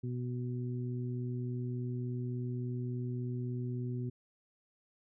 harmonic tone, 123.47 Hz, B2, in tune, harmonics 1 / 2 / 3, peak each -35 / -41 / -45 dBFS, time 0.03-4.1 s, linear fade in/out 10 ms, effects none

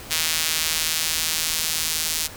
sawtooth tone with high-pass filter sweep, 159.7 Hz, D#3, 45 cents sharp, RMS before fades -24 dBFS, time 0.1-2.28 s, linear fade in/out 20 ms, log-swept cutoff 3100 to 4700 Hz, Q 0.72, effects pink hiss -39 dBFS RMS until 2.36 s

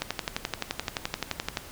click train, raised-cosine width 0.2 ms, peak -10 dBFS, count 19, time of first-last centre 0.02-1.572 s, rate 11.6 Hz, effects pink hiss -45 dBFS RMS until 1.71 s

